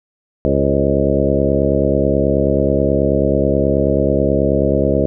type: harmonic tone with a mistuned harmonic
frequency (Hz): 69.3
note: C#2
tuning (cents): 0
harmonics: 1 / 2 / 3 / 4 / 5 / 6 / 7 / 8 / 9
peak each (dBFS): -21 / -21 / -21 / -21 / -21 / -21 / -21 / -21 / -21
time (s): 0.45-5.06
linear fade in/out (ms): 0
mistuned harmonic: 7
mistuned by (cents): +33
effects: none